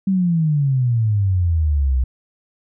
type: exponential sweep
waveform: sine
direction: down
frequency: 196.7 to 61.5 Hz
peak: -14 dBFS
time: 0.07-2.04 s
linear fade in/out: 5 ms
effects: none